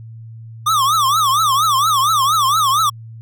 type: tone with vibrato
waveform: square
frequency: 1174.7 Hz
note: D6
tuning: in tune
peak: -13 dBFS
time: 0.66-2.9 s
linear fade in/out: 10 ms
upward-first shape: triangle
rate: 4.3 Hz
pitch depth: 230 cents each way
effects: added 113 Hz sine -32 dBFS peak until 3.21 s